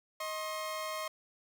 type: tone pair together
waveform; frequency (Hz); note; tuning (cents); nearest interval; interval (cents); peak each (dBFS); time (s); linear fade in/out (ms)
sawtooth; 628 / 1066.9; D#5 / C6; +16 / +33; major sixth; 917; -35 / -35; 0.2-1.08; 5
effects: none